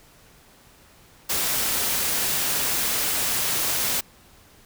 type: noise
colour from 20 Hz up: white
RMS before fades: -24 dBFS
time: 1.29-4.01 s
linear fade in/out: 10 ms
effects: pink hiss -53 dBFS RMS until 4.65 s